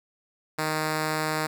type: tone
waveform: 5% pulse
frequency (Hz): 155.6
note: D#3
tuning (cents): 0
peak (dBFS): -14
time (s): 0.58-1.47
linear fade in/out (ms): 10
effects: none